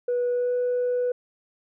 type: tone with pitch glide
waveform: sine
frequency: 488.5 to 493.3 Hz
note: B4 to B4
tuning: -19 to -2 cents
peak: -20 dBFS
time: 0.08-1.12 s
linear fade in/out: 5 ms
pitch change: +17 cents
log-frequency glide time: 0.31-0.53 s
effects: tanh soft clip ceiling -19 dBFS